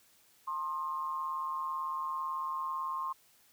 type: tone with amplitude modulation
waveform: sine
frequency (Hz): 1063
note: C6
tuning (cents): +27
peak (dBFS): -30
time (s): 0.47-3.13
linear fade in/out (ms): 10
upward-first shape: sine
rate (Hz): 158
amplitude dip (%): 65
effects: white hiss -65 dBFS RMS until 3.52 s